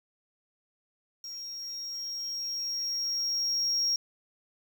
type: tone with level ramp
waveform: triangle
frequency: 5588 Hz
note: F8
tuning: in tune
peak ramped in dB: -37 to -22 dBFS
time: 1.24-3.96 s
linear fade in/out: 2 ms
effects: tanh soft clip ceiling -20 dBFS + 9-bit